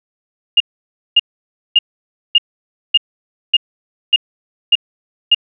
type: tone bursts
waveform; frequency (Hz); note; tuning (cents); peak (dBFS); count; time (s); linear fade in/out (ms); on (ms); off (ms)
sine; 2835; F7; +25; -5; 9; 0.57-5.347; 5; 33; 560
effects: none